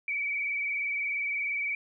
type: tone with vibrato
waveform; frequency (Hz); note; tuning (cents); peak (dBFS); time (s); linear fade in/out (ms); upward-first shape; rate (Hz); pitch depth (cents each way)
sine; 2288; D7; -46; -28; 0.08-1.75; 2; triangle; 20; 64
effects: none